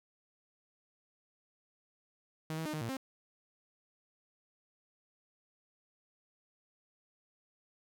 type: tone with pitch steps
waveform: sawtooth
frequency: 157.8 / 161 / 305 / 154.2 / 115 / 265.4 Hz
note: D#3 / E3 / D#4 / D#3 / A#2 / C4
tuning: +25 / -41 / -34 / -15 / -23 / +25 cents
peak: -32 dBFS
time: 2.5-2.968 s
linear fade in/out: 0 ms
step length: 78 ms
effects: none